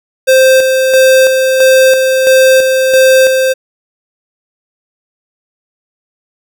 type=tone with tremolo; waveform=square; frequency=523.3 Hz; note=C5; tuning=in tune; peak=-4 dBFS; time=0.27-3.54 s; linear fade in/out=20 ms; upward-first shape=square; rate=1.5 Hz; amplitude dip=40%; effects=none